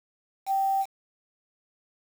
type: tone with quantisation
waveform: sine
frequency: 779 Hz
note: G5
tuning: 11 cents flat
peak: -22 dBFS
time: 0.46-0.86 s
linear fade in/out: 50 ms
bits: 7
effects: none